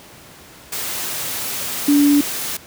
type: tone in noise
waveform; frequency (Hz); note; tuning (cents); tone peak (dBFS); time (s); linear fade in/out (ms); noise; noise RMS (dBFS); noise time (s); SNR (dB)
sine; 288.2; D4; -33; -10; 1.88-2.21; 5; white; -25; 0.72-2.57; +12
effects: pink hiss -42 dBFS RMS until 2.66 s + high-pass 80 Hz 12 dB/octave